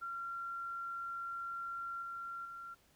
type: tone with level steps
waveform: sine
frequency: 1374 Hz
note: F6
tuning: 29 cents flat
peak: -39 / -41 / -45 dBFS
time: 0.01-2.75 s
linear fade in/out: 20 ms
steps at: 2.02 / 2.45 s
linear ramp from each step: 2 ms
effects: pink hiss -69 dBFS RMS until 2.95 s